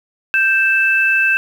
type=tone pair together; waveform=sine; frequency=1568 / 2637 Hz; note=G6 / E7; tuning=0 / 0 cents; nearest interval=major sixth; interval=900 cents; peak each=-14 dBFS; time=0.34-1.37 s; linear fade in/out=0 ms; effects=7-bit